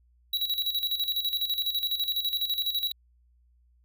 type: tone with tremolo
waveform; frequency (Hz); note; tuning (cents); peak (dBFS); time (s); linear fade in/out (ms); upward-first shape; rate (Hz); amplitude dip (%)
square; 3895; B7; -25; -25; 0.33-2.92; 5; square; 12; 65
effects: added 60 Hz sine -60 dBFS peak until 3.84 s